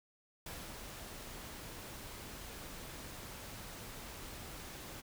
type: noise with ADSR envelope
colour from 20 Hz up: pink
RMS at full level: -45 dBFS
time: 0.46-5.02 s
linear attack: 4 ms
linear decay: 230 ms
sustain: -3 dB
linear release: 24 ms
effects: none